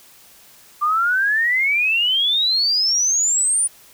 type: exponential sweep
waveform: sine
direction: up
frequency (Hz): 1176 to 9580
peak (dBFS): -15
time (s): 0.81-3.68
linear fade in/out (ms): 20
effects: white hiss -48 dBFS RMS until 3.93 s